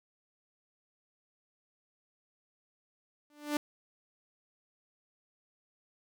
sawtooth tone with exponential growth, 295.2 Hz, D4, 9 cents sharp, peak -22 dBFS, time 3.3-3.57 s, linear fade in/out 2 ms, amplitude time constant 57 ms, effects none

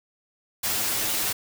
white noise with comb filter, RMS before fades -26 dBFS, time 0.63-1.33 s, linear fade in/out 10 ms, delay 9.3 ms, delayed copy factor +0.85, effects none

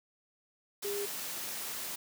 sine tone in noise, 405.3 Hz, G#4, 42 cents flat, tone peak -34 dBFS, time 0.84-1.06 s, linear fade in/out 10 ms, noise white, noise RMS -39 dBFS, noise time 0.82-1.96 s, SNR +2 dB, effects high-pass 150 Hz 12 dB/octave

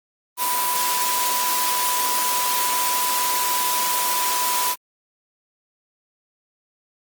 sine tone in noise, 990 Hz, B5, 4 cents sharp, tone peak -23 dBFS, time 0.37-4.76 s, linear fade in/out 50 ms, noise white, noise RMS -23 dBFS, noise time 0.37-4.76 s, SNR -3 dB, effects high-pass 300 Hz 12 dB/octave + Opus 24 kbps

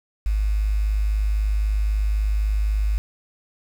sine tone with quantisation, 51.91 Hz, G#1, in tune, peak -18 dBFS, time 0.26-2.98 s, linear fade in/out 0 ms, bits 7, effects none

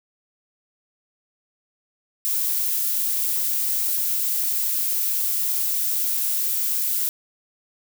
violet noise, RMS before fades -23 dBFS, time 2.25-7.09 s, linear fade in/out 0 ms, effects none

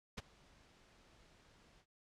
pink noise with ADSR envelope, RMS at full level -42 dBFS, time 0.17-1.86 s, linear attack 13 ms, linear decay 22 ms, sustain -24 dB, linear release 70 ms, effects low-pass 6000 Hz 12 dB/octave

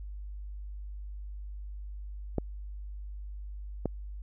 clicks, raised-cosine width 2 ms, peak -15 dBFS, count 2, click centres 2.383 / 3.857 s, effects added 50 Hz sine -38 dBFS peak until 4.22 s

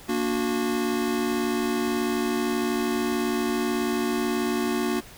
square chord, Bb augmented, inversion none, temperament just, 233.1 / 291.4 / 364.2 Hz, Bb3 / D4 / F#4, 0 / -13 / -27 cents, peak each -28 / -30 / -28 dBFS, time 0.08-5.01 s, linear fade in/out 20 ms, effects pink hiss -46 dBFS RMS until 5.17 s

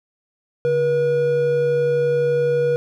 triangle tone pair together, 143.35 / 481.8 Hz, D3 / B4, -42 / -43 cents, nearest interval octave + major sixth, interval 2099 cents, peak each -24 / -14 dBFS, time 0.65-2.76 s, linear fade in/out 0 ms, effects none

